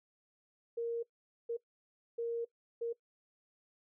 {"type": "tone bursts at uneven times", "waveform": "sine", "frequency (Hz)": 466.2, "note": "A#4", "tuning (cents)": 0, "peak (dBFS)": -33, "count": 4, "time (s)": [[0.77, 1.03], [1.49, 1.57], [2.18, 2.45], [2.81, 2.93]], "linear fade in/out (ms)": 10, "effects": ["noise-tail reverb RT60 0.1 s tail -20 dB re dry"]}